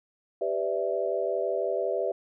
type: chord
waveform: sine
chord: E minor seventh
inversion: first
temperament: equal with one note detuned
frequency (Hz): 392 / 501.4 / 587.3 / 659.3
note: G4 / B4 / D5 / E5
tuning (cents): 0 / +26 / 0 / 0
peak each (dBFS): -31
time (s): 0.41-2.12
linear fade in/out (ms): 5
effects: none